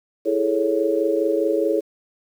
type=chord; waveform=sine; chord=A major seventh; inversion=second; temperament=equal; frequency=329.6 / 415.3 / 440 / 554.4 Hz; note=E4 / G#4 / A4 / C#5; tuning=0 / 0 / 0 / 0 cents; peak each=-23 dBFS; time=0.25-1.81 s; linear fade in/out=20 ms; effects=8-bit